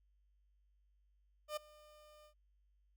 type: tone with ADSR envelope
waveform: 30% pulse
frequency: 603 Hz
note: D5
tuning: 46 cents sharp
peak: -34 dBFS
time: 1.48-2.34 s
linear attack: 86 ms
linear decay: 10 ms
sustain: -23 dB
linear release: 86 ms
effects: added 50 Hz sine -70 dBFS peak until 2.96 s